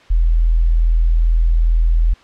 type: tone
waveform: sine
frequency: 41.2 Hz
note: E1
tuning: in tune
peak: -10 dBFS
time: 0.1-2.14 s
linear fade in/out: 10 ms
effects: white hiss -46 dBFS RMS until 2.23 s + low-pass 3000 Hz 12 dB/octave